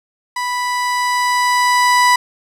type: tone with level ramp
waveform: 30% pulse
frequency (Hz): 987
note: B5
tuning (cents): -1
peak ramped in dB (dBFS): -16 to -6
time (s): 0.36-2.16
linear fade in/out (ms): 5
effects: low-pass 10000 Hz 12 dB/octave + 8-bit